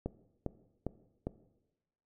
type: click train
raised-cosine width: 2 ms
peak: -21 dBFS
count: 4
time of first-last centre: 0.06-1.27 s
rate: 2.48 Hz
effects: noise-tail reverb RT60 1.0 s tail -17 dB re dry